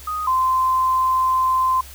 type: tone pair in turn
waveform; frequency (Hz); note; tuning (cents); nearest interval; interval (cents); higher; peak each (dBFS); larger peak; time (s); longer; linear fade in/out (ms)
sine; 1244.5 / 1036.3; D#6 / C6; 0 / -17; minor third; 317; first; -22 / -15; second; 0.07-0.27 / 0.27-1.81; second; 5
effects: added 67 Hz sine -40 dBFS peak until 1.94 s + white hiss -42 dBFS RMS until 1.94 s